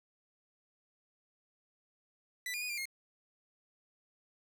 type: tone with pitch steps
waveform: sawtooth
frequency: 1982 / 2425 / 2478 / 2382 / 2143 Hz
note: B6 / D#7 / D#7 / D7 / C7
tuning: +6 / -45 / -8 / +24 / +41 cents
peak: -33 dBFS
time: 2.46-2.855 s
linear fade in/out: 2 ms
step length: 79 ms
effects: none